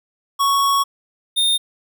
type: tone pair in turn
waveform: square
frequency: 1111 / 3645 Hz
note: C#6 / A#7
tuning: +4 / -40 cents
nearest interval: octave + major sixth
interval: 2056 cents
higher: second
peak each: -15 dBFS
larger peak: neither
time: 0.39-0.84 / 1.36-1.58 s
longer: first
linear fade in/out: 20 ms
effects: none